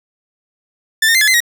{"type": "tone with pitch steps", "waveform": "sawtooth", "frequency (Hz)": [1769, 1830, 2080, 1713, 2056, 1894], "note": ["A6", "A#6", "C7", "A6", "C7", "A#6"], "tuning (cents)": [9, -32, -11, -47, -31, 27], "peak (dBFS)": -6, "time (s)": [1.02, 1.404], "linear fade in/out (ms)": 5, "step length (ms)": 64, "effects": []}